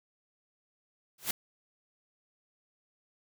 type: noise with exponential growth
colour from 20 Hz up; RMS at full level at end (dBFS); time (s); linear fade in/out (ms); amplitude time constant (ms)
white; -26; 1.18-1.31; 5; 28
effects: none